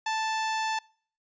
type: tone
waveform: sawtooth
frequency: 880 Hz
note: A5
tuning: in tune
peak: -23 dBFS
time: 0.06-0.79 s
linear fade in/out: 5 ms
effects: noise-tail reverb RT60 0.5 s tail -25 dB re dry + resampled to 16000 Hz